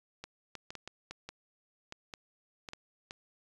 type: clicks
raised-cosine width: 0.2 ms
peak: -25 dBFS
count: 12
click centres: 0.24 / 0.553 / 0.705 / 0.753 / 0.876 / 1.11 / 1.29 / 1.924 / 2.138 / 2.688 / 2.734 / 3.109 s
effects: resampled to 24000 Hz